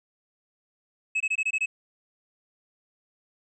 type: tone bursts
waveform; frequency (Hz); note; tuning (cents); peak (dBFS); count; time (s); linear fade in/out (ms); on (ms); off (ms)
triangle; 2579; E7; -39; -21; 7; 1.15-1.66; 10; 54; 22
effects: resampled to 22050 Hz